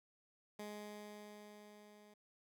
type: tone with level ramp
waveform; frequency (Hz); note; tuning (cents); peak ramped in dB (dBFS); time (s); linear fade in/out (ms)
15% pulse; 208.8; G#3; +10; -39 to -55; 0.59-2.14; 5
effects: none